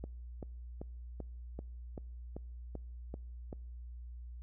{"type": "click train", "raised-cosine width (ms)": 2, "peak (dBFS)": -29, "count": 10, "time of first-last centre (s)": [0.04, 3.528], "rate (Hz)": 2.58, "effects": ["noise-tail reverb RT60 1.0 s tail -26 dB re dry", "added 60 Hz sine -44 dBFS peak until 4.42 s"]}